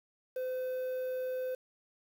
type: tone with quantisation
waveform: triangle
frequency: 511 Hz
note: C5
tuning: 41 cents flat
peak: -31 dBFS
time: 0.36-1.55 s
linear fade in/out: 5 ms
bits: 9
effects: none